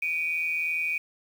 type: tone pair together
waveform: sine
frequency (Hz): 2305 / 2468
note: D7 / D#7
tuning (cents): -33 / -15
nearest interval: minor second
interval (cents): 118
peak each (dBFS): -30 / -27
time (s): 0.02-0.98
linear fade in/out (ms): 5
effects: 8-bit